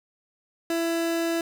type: tone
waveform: 30% pulse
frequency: 333.3 Hz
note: E4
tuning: 19 cents sharp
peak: -21 dBFS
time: 0.7-1.41 s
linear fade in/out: 2 ms
effects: none